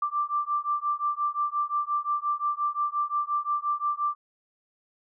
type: beating tone pair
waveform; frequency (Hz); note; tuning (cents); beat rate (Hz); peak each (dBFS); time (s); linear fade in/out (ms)
sine; 1174.7 / 1180.4; D6 / D6; 0 / +8; 5.7; -28; 0.02-4.15; 5
effects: none